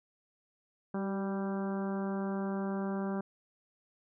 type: harmonic tone with a mistuned harmonic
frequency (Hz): 196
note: G3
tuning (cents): 0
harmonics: 1 / 2 / 3 / 4 / 5 / 6 / 7 / 8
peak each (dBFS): -33 / -39 / -43 / -45 / -47 / -49 / -50 / -51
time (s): 0.94-3.21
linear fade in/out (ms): 5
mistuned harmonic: 2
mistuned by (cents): -28
effects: none